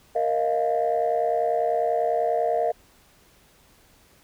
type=chord; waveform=sine; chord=Bb suspended fourth; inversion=none; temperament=equal with one note detuned; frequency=466.2 / 628.4 / 698.5 Hz; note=Bb4 / Eb5 / F5; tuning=0 / +17 / 0 cents; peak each=-25 / -24 / -23 dBFS; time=0.15-2.72 s; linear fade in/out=10 ms; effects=tanh soft clip ceiling -14 dBFS + pink hiss -57 dBFS RMS until 4.23 s